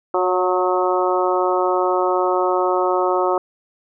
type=harmonic tone with a mistuned harmonic; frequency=182.4 Hz; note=F#3; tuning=24 cents flat; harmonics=2 / 3 / 4 / 5 / 6 / 7; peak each=-20 / -22 / -23 / -24 / -25 / -25 dBFS; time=0.14-3.38 s; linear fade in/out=2 ms; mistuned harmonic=3; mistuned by=+17 cents; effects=none